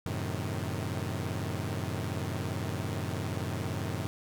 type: chord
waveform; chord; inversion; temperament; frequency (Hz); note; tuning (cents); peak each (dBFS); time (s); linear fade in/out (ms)
sawtooth; F# diminished seventh; none; equal; 92.5 / 110 / 130.81 / 155.56; F#2 / A2 / C3 / Eb3; 0 / 0 / 0 / 0; -32 / -33 / -35 / -35; 0.06-4.07; 0
effects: none